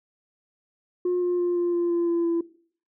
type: tone with pitch steps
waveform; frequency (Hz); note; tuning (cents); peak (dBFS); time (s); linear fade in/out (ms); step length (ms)
sine; 358 / 354.9 / 351.8 / 348.8 / 345.8 / 342.8 / 339.9 / 336.9; F4 / F4 / F4 / F4 / F4 / F4 / F4 / E4; +43 / +28 / +13 / -2 / -17 / -32 / -47 / +38; -19; 1.05-2.41; 5; 170
effects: noise-tail reverb RT60 0.5 s tail -19 dB re dry + tanh soft clip ceiling -19 dBFS